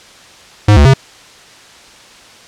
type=tone with pitch steps; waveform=square; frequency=104.5 / 72.1 / 134.3 Hz; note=G#2 / D2 / C3; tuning=+11 / -31 / +46 cents; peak=-4 dBFS; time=0.68-0.938 s; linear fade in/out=5 ms; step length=86 ms; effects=white hiss -39 dBFS RMS until 2.47 s + low-pass 6000 Hz 12 dB/octave